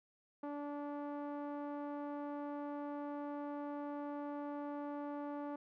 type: tone with low-pass filter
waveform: sawtooth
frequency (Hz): 289.8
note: D4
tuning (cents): -23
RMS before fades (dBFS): -43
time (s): 0.43-5.56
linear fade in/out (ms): 5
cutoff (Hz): 970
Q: 1.5
effects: none